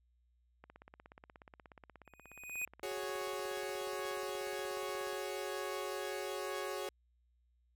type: click train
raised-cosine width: 0.5 ms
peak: -38 dBFS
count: 76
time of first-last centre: 0.64-5.131 s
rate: 16.7 Hz
type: tone with exponential growth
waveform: square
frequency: 2491 Hz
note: D#7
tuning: 1 cent sharp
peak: -35 dBFS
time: 2.05-2.65 s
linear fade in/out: 2 ms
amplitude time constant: 130 ms
type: chord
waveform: sawtooth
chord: F# suspended second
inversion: none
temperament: equal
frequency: 370 / 415.3 / 554.4 Hz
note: F#4 / G#4 / C#5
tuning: 0 / 0 / 0 cents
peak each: -39 dBFS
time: 2.83-6.89 s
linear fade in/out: 2 ms
effects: added 60 Hz sine -70 dBFS peak until 7.75 s